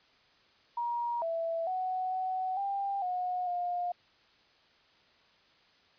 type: tone with pitch steps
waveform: sine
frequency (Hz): 949 / 662 / 743 / 748 / 794 / 726 / 709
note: A#5 / E5 / F#5 / F#5 / G5 / F#5 / F5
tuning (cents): +31 / +7 / +7 / +19 / +22 / -33 / +26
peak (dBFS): -30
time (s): 0.77-3.92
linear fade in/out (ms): 5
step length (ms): 450
effects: white hiss -64 dBFS RMS until 5.98 s + resampled to 11025 Hz